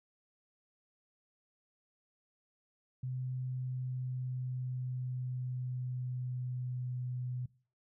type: tone with pitch glide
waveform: sine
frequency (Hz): 128 to 125.15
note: C3 to B2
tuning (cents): -38 to +23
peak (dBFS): -35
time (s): 3.03-7.46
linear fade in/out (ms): 5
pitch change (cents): -39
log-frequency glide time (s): 3.35-7.03
effects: noise-tail reverb RT60 0.4 s tail -21 dB re dry